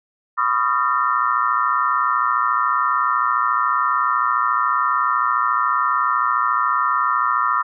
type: tone cluster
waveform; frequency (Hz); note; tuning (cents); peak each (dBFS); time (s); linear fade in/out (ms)
sine; 1004 / 1119 / 1233 / 1366 / 1816; B5 / C#6 / D#6 / F6 / A#6; +28 / +16 / -16 / -39 / -46; -24 / -22 / -20 / -22 / -29; 0.37-7.63; 20
effects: none